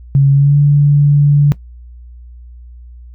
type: tone with pitch glide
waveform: sine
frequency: 138.59 to 144.64 Hz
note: C#3 to D3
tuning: 0 to -26 cents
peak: -5 dBFS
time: 0.15-1.52 s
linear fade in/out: 0 ms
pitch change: +74 cents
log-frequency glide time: 0.32-0.57 s
effects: noise-tail reverb RT60 0.1 s tail -18 dB re dry + added 60 Hz sine -32 dBFS peak until 3.14 s

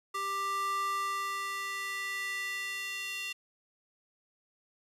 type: tone with high-pass filter sweep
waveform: square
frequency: 393.7 Hz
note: G4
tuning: 8 cents sharp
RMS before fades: -35 dBFS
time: 0.14-3.33 s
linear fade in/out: 10 ms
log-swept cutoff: 930 to 2700 Hz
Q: 3.2
effects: resampled to 32000 Hz + 10-bit

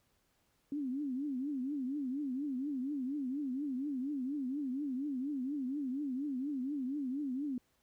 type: tone with vibrato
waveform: sine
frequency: 272.7 Hz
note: C#4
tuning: 28 cents flat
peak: -34 dBFS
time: 0.72-7.58 s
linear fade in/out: 2 ms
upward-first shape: triangle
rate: 4.2 Hz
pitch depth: 190 cents each way
effects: pink hiss -75 dBFS RMS until 7.82 s

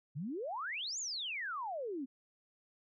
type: exponential two-way sweep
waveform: sine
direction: up then down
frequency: 130 to 7270 to 248.3 Hz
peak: -37 dBFS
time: 0.15-2.06 s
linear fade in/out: 20 ms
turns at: 0.99 s
effects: none

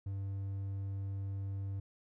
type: tone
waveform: triangle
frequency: 98 Hz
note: G2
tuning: in tune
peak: -34 dBFS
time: 0.06-1.8 s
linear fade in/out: 5 ms
effects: none

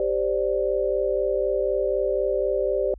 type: chord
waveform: sine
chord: G suspended fourth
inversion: none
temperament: equal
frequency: 392 / 523.3 / 587.3 Hz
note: G4 / C5 / D5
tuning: 0 / 0 / 0 cents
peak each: -25 dBFS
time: 0-2.94 s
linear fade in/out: 2 ms
effects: added 50 Hz sine -40 dBFS peak until 2.98 s

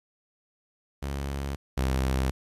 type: tone pair in turn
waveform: sawtooth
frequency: 69.3 / 65.69 Hz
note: C#2 / C2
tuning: 0 / +7 cents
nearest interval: minor second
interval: 93 cents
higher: first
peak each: -26 / -20 dBFS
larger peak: second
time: 1.02-1.56 / 1.77-2.31 s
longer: neither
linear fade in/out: 10 ms
effects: resampled to 32000 Hz + 10-bit

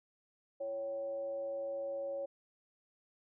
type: tone with frequency modulation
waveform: sine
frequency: 556 Hz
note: C#5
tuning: 5 cents sharp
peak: -36 dBFS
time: 0.6-2.26 s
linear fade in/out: 10 ms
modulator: 218 Hz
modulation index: 0.28
effects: none

